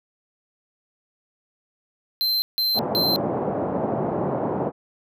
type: tone bursts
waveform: square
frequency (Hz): 4107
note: C8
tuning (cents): -33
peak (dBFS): -20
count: 3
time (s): 2.21-3.16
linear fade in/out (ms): 0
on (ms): 210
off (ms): 160
type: band-pass noise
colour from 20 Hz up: white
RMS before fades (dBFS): -25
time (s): 2.74-4.72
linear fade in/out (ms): 50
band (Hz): 110 to 770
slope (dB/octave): 24
effects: none